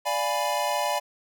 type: chord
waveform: square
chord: D diminished seventh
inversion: none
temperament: equal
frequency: 587.3 / 698.5 / 830.6 / 987.8 Hz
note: D5 / F5 / Ab5 / Cb6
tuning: 0 / 0 / 0 / 0 cents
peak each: -30 / -32 / -30 / -30 dBFS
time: 0.05-1 s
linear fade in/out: 20 ms
effects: none